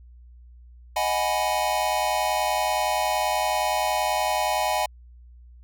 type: chord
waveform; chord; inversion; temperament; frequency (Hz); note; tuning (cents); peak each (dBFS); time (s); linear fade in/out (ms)
square; G# minor seventh; second; equal; 622.3 / 740 / 830.6 / 987.8; D#5 / F#5 / G#5 / B5; 0 / 0 / 0 / 0; -29 / -28 / -27 / -30; 0.96-4.86; 5
effects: added 60 Hz sine -45 dBFS peak until 5.63 s